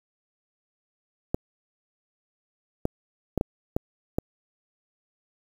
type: clicks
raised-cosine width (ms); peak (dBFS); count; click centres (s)
2; -10; 6; 1.345 / 2.854 / 3.377 / 3.411 / 3.765 / 4.185
effects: 7-bit